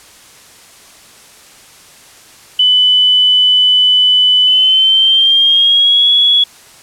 sine tone with pitch glide, 3000 to 3367 Hz, F#7 to G#7, +23 to +23 cents, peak -6 dBFS, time 2.59-6.44 s, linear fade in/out 5 ms, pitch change +200 cents, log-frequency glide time 4.44-6.11 s, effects white hiss -40 dBFS RMS until 6.82 s + low-pass 10000 Hz 12 dB/octave

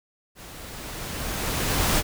pink noise with level ramp, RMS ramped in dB -43 to -20 dBFS, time 0.35-2.03 s, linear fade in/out 50 ms, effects none

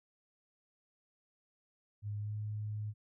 sine tone with pitch glide, 103.83 to 105.95 Hz, G#2 to G#2, 0 to +35 cents, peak -36 dBFS, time 2.02-2.94 s, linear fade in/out 50 ms, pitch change +35 cents, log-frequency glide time 2.18-2.34 s, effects none

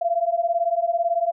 sine beating tone pair, 673 / 691 Hz, E5 / F5, +36 / -19 cents, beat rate 18 Hz, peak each -22 dBFS, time 0.01-1.32 s, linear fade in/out 10 ms, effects none

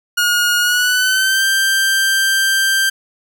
sawtooth tone with pitch glide, 1436 to 1575 Hz, F6 to G6, +48 to +8 cents, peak -9 dBFS, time 0.17-2.9 s, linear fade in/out 10 ms, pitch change +160 cents, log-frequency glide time 0.59-1.45 s, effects none

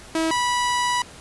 sawtooth tone pair in turn, 323.3 / 979.8 Hz, E4 / B5, -34 / -14 cents, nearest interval octave + perfect fifth, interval 1920 cents, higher second, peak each -16 dBFS, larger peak neither, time 0.15-0.31 / 0.31-1.02 s, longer second, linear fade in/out 2 ms, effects pink hiss -43 dBFS RMS until 1.2 s + resampled to 24000 Hz

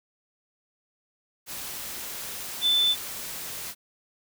sine tone in noise, 3520 Hz, A7, in tune, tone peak -19 dBFS, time 2.61-2.96 s, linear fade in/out 50 ms, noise white, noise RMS -36 dBFS, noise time 1.46-3.75 s, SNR +14 dB, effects none

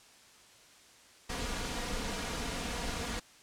pink noise with comb filter, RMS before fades -36 dBFS, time 1.29-3.2 s, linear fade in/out 10 ms, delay 4.2 ms, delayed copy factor +0.55, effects white hiss -58 dBFS RMS until 3.42 s + low-pass 8000 Hz 12 dB/octave

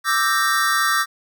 square chord, E half-diminished seventh, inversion third, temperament equal with one note detuned, 1174.7 / 1318.5 / 1568 / 1851.8 Hz, D6 / E6 / G6 / Bb6, 0 / 0 / 0 / -12 cents, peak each -23 dBFS, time 0.04-1.06 s, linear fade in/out 50 ms, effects none

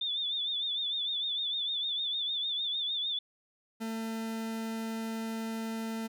sine tone with vibrato, 3547 Hz, A7, 13 cents sharp, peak -30 dBFS, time 0.01-3.19 s, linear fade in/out 5 ms, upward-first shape triangle, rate 6.6 Hz, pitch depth 89 cents each way
40% pulse tone, 224 Hz, A3, 31 cents sharp, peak -33 dBFS, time 3.8-6.08 s, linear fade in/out 20 ms
effects none

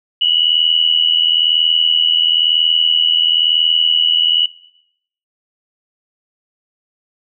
sine tone pair together, 2893 / 2974 Hz, F#7 / F#7, -40 / +8 cents, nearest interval unison, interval 48 cents, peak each -14 dBFS, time 0.21-4.46 s, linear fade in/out 5 ms, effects noise-tail reverb RT60 0.8 s tail -20 dB re dry

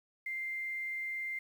sine tone with quantisation, 2094 Hz, C7, 1 cent sharp, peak -35 dBFS, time 0.26-1.39 s, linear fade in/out 5 ms, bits 10, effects none

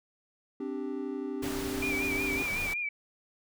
triangle chord, C suspended second, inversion none, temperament equal, 261.6 / 293.7 / 392 Hz, C4 / D4 / G4, 0 / 0 / 0 cents, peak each -35 dBFS, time 0.6-2.43 s, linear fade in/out 5 ms
pink noise, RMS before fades -38 dBFS, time 1.42-2.74 s, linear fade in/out 10 ms
sine tone with vibrato, 2362 Hz, D7, 9 cents sharp, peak -30 dBFS, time 1.82-2.89 s, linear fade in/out 5 ms, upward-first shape sine, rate 5.4 Hz, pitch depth 60 cents each way
effects none

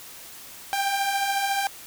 sawtooth beating tone pair, 780 / 794 Hz, G5 / G5, -9 / +22 cents, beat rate 14 Hz, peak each -27 / -20 dBFS, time 0.73-1.67 s, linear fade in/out 0 ms, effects white hiss -43 dBFS RMS until 1.86 s

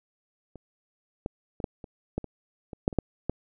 clicks, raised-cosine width 2 ms, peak -30 / -17 / -23 / -14 / -27 / -15 / -24 / -25 / -8 / -25 / -9 / -13 dBFS, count 12, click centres 0.557 / 1.261 / 1.602 / 1.642 / 1.842 / 2.18 / 2.243 / 2.732 / 2.879 / 2.928 / 2.987 / 3.296 s, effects none

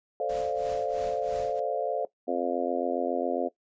sine chord, D minor seventh, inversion second, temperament equal, 440 / 523.3 / 587.3 / 698.5 Hz, A4 / C5 / D5 / F5, 0 / 0 / 0 / 0 cents, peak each -32 dBFS, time 0.2-2.05 s, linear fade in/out 2 ms
pink noise with tremolo, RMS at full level -43 dBFS, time 0.29-1.6 s, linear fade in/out 5 ms, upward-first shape triangle, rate 3 Hz, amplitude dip 90%
harmonic tone, 87.31 Hz, F2, in tune, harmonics 3 / 4 / 5 / 6 / 7 / 8, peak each -33 / -33 / -33 / -33 / -33 / -33 dBFS, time 2.27-3.49 s, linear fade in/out 20 ms
effects noise-tail reverb RT60 0.1 s tail -17 dB re dry + resampled to 16000 Hz

